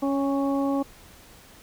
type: harmonic tone with a mistuned harmonic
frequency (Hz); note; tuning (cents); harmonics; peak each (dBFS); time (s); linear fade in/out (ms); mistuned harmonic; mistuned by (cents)
277.2; C#4; 0; 1 / 2 / 3 / 4; -23 / -29 / -33 / -35; 0.02-0.83; 10; 3; -19
effects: pink hiss -50 dBFS RMS until 1.62 s